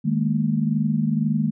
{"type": "chord", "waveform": "sine", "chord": "D# suspended fourth", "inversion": "none", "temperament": "equal with one note detuned", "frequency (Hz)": [155.56, 207.7, 229.7], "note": ["D#3", "G#3", "A#3"], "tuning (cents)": [0, 0, -25], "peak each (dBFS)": -23, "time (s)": [0.04, 1.51], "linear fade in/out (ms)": 20, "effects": []}